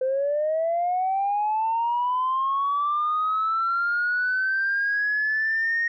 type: linear sweep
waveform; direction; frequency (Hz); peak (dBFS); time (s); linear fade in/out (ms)
sine; up; 512 to 1864.7; -20; 0.01-5.88; 5
effects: tanh soft clip ceiling -17 dBFS